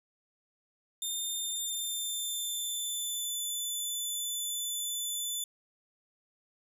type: tone with pitch glide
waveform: 15% pulse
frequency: 3616 to 3503 Hz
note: A7 to A7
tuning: +47 to -8 cents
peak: -26 dBFS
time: 1.02-5.44 s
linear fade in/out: 2 ms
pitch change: -55 cents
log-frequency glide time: 1.35-3.33 s
effects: none